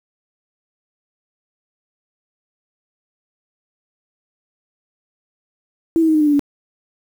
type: tone with pitch steps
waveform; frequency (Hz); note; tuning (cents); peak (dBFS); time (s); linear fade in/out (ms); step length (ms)
sine; 329.6 / 321.9 / 314.4 / 307 / 299.8 / 292.8 / 285.9; E4 / E4 / D#4 / D#4 / D4 / D4 / D4; 0 / -41 / +18 / -23 / +36 / -5 / -46; -11; 5.96-6.394; 0; 62
effects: 7-bit